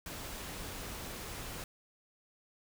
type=noise; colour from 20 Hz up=pink; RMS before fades=-43 dBFS; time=0.06-1.64 s; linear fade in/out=2 ms; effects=none